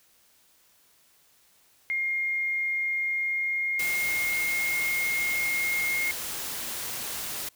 sine tone with pitch glide, 2128 to 2143 Hz, C7 to C7, +29 to +41 cents, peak -25 dBFS, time 1.9-6.11 s, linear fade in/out 0 ms, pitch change +12 cents, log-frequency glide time 3.03-4.59 s
white noise, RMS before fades -34 dBFS, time 3.79-7.49 s, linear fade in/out 5 ms
effects white hiss -62 dBFS RMS until 7.55 s

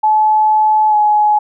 sine tone with pitch glide, 860 to 842.8 Hz, A5 to G#5, -40 to +25 cents, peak -8 dBFS, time 0.03-1.39 s, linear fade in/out 10 ms, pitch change -35 cents, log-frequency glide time 0.89-0.95 s, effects none

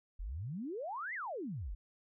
sine exponential two-way sweep, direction up then down, 38.46 to 2132 to 38.46 Hz, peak -38 dBFS, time 0.19-1.75 s, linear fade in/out 10 ms, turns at 1.14 s, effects none

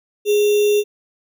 sine tone with sample-and-hold, 415.3 Hz, G#4, in tune, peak -12 dBFS, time 0.25-0.84 s, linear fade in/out 50 ms, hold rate 3150 Hz, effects none

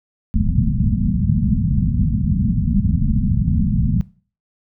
white low-pass noise, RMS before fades -17 dBFS, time 0.34-4.01 s, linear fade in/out 0 ms, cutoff 230 Hz, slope 96 dB/octave, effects noise-tail reverb RT60 0.4 s tail -19 dB re dry

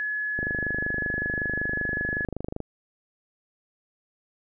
sine tone, 1700 Hz, G#6, 40 cents sharp, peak -26 dBFS, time 0-2.25 s, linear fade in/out 0 ms
click train, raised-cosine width 2 ms, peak -18 dBFS, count 57, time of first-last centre 0.39-2.603 s, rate 25.3 Hz
effects none

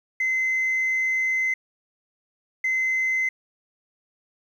sine tone bursts at uneven times, 2056 Hz, C7, 31 cents flat, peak -19 dBFS, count 2, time 0.2-1.54 / 2.64-3.29 s, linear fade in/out 5 ms, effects tanh soft clip ceiling -18 dBFS + 9-bit

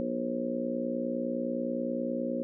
harmonic tone with a mistuned harmonic, 60 Hz, B1, 49 cents flat, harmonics 3 / 4 / 5 / 6 / 7 / 8 / 9, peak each -43 / -33 / -37 / -40 / -43 / -44 / -34 dBFS, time 0-2.43 s, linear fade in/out 0 ms, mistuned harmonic 8, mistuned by +37 cents, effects none

